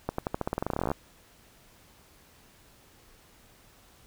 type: accelerating click train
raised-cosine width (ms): 1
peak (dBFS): -14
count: 21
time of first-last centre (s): 0.09-0.916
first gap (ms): 94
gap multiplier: 0.9
effects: pink hiss -58 dBFS RMS until 4.06 s